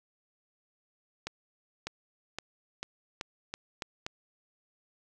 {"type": "accelerating click train", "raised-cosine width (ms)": 0.2, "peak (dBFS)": -18, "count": 8, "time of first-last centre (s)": [1.27, 4.065], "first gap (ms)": 600, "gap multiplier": 0.86, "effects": []}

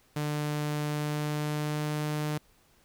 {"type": "tone with pitch glide", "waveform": "sawtooth", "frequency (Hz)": [149.1, 150.83], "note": ["D3", "D3"], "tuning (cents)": [27, 47], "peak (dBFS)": -25, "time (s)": [0.16, 2.38], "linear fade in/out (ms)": 5, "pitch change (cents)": 20, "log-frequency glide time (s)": [0.89, 2.05], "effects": ["pink hiss -64 dBFS RMS until 2.84 s"]}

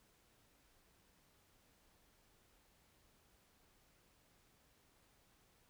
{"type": "silence", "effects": ["pink hiss -72 dBFS RMS until 5.69 s"]}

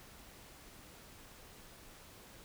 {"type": "silence", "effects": ["pink hiss -56 dBFS RMS until 2.44 s"]}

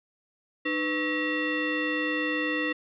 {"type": "tone with frequency modulation", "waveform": "sine", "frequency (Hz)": 1108.7, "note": "C#6", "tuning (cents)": 0, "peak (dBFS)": -25, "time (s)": [0.65, 2.73], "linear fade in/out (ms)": 10, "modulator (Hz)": 804, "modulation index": 2.1, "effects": []}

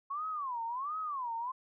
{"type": "tone with vibrato", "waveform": "sine", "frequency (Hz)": 1079, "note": "C#6", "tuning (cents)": -47, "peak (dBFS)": -34, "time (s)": [0.1, 1.52], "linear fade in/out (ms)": 10, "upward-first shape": "sine", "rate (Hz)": 1.4, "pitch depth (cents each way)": 290, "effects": []}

